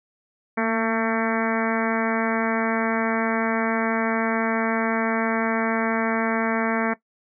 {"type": "harmonic tone with a mistuned harmonic", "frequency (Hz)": 224.5, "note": "A3", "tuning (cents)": 35, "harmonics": [1, 2, 3, 4, 5, 6, 7, 8, 9, 10], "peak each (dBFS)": [-24, -27, -29, -30, -31, -32, -32, -33, -34, -34], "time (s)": [0.57, 6.94], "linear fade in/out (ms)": 10, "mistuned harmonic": 1, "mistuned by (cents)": 28, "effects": ["noise-tail reverb RT60 0.1 s tail -17 dB re dry"]}